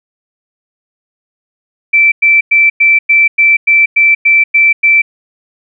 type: tone bursts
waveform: sine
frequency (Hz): 2332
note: D7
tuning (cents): -13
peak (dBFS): -4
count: 11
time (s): 1.93-5.02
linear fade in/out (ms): 10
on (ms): 190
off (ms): 100
effects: none